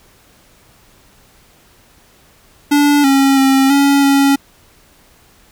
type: tone with pitch steps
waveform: square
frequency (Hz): 289.6 / 272.7 / 268.8 / 280.1 / 277.3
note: D4 / C#4 / C4 / C#4 / C#4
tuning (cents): -24 / -28 / +47 / +18 / +1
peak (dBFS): -9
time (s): 2.71-4.36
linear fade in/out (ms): 10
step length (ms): 330
effects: pink hiss -49 dBFS RMS until 5.51 s